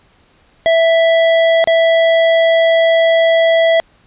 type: tone with dropouts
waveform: square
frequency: 659.3 Hz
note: E5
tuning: in tune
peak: -9 dBFS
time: 0.66-3.8 s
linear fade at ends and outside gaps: 0 ms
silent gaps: 1.641-1.674 s
effects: pink hiss -52 dBFS RMS until 4.06 s + resampled to 8000 Hz